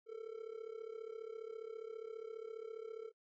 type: tone with amplitude modulation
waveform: triangle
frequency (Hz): 446.4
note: A4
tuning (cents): +25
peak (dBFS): -38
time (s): 0.06-3.12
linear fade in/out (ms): 50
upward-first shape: sine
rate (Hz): 34.8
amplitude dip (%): 80
effects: noise-tail reverb RT60 0.1 s tail -21 dB re dry + MP3 32 kbps